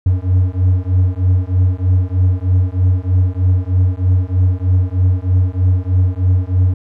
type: beating tone pair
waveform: triangle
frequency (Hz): 90.3 / 93.5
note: F#2 / F#2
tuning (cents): -42 / +19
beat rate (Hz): 3.2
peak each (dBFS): -12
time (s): 0.06-6.74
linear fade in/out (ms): 5
effects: none